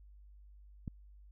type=click; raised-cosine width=5 ms; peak=-27 dBFS; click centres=0.878 s; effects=added 50 Hz sine -54 dBFS peak until 1.31 s